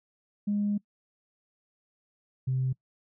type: tone pair in turn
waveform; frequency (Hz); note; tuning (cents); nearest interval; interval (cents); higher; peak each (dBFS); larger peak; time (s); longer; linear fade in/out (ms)
sine; 205.5 / 130.06; G#3 / C3; -18 / -10; minor sixth; 792; first; -24; neither; 0.47-0.78 / 2.47-2.73; first; 10
effects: noise-tail reverb RT60 0.1 s tail -23 dB re dry + tanh soft clip ceiling -20 dBFS